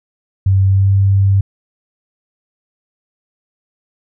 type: tone with pitch glide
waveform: sine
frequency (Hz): 96.4 to 98.03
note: G2 to G2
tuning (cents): -28 to +1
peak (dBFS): -8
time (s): 0.46-1.41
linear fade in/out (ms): 5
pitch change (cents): +29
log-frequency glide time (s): 0.68-0.9
effects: none